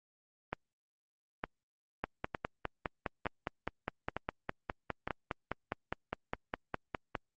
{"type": "two click trains", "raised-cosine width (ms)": 0.5, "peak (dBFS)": [-19, -18], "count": [6, 26], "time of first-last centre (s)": [[0.53, 5.075], [2.04, 7.152]], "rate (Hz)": [1.1, 4.89], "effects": ["Opus 32 kbps"]}